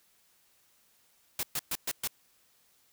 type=noise bursts; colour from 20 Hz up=white; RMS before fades=-32 dBFS; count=5; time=1.39-2.075 s; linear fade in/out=2 ms; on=41 ms; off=120 ms; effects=white hiss -67 dBFS RMS until 2.92 s